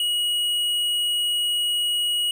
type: tone with tanh clipping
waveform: sine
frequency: 2904 Hz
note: F#7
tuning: 33 cents flat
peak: -22 dBFS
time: 0-2.31 s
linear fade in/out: 2 ms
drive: 11 dB
effects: none